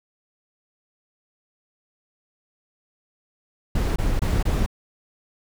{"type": "noise bursts", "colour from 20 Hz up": "brown", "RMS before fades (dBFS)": -21, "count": 4, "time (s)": [3.75, 4.662], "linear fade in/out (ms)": 5, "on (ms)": 210, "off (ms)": 24, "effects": []}